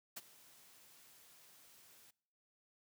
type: noise with ADSR envelope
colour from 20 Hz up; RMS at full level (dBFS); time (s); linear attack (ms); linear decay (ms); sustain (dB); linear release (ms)
white; -44; 0.16-2.11; 12; 31; -19; 10
effects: noise-tail reverb RT60 0.7 s tail -24 dB re dry + high-pass 80 Hz 12 dB/octave